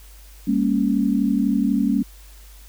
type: chord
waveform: sine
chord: G diminished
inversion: none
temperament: equal with one note detuned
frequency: 201 / 233.1 / 277.2 Hz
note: G3 / Bb3 / Db4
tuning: +44 / 0 / 0 cents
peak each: -21 dBFS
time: 0.47-2.03 s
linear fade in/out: 10 ms
effects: added 50 Hz sine -42 dBFS peak until 2.68 s + white hiss -50 dBFS RMS until 2.68 s